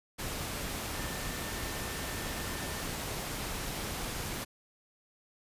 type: tone in noise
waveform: sine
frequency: 1794 Hz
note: A6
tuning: 33 cents sharp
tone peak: -47 dBFS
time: 0.94-2.84 s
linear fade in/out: 20 ms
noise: pink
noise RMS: -37 dBFS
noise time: 0.18-4.45 s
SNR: -13 dB
effects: resampled to 32000 Hz